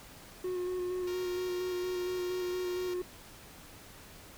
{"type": "tone with vibrato", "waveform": "triangle", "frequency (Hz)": 362.4, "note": "F#4", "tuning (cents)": -36, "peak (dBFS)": -30, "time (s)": [0.44, 3.02], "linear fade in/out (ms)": 5, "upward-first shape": "square", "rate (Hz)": 4.3, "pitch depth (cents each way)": 16}
{"type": "tone", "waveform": "5% pulse", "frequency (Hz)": 466.2, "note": "A#4", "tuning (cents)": 0, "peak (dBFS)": -33, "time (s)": [1.07, 2.94], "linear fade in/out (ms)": 5}
{"effects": ["pink hiss -52 dBFS RMS until 4.37 s"]}